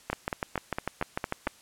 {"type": "two click trains", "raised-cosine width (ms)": 0.5, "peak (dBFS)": [-14, -13], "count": [7, 10], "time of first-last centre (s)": [[0.1, 1.47], [0.13, 1.473]], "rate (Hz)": [4.38, 6.7], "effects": ["white hiss -56 dBFS RMS until 1.61 s", "low-pass 10000 Hz 12 dB/octave"]}